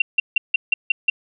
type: tone bursts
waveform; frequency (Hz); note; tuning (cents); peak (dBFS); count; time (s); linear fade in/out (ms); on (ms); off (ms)
sine; 2738; F7; -35; -12; 7; 0-1.1; 5; 20; 160
effects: none